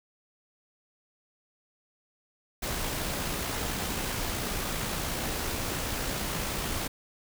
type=noise with amplitude modulation; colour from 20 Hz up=pink; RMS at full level=-31 dBFS; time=2.62-6.88 s; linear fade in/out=10 ms; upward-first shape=sine; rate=58.5 Hz; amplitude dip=25%; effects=none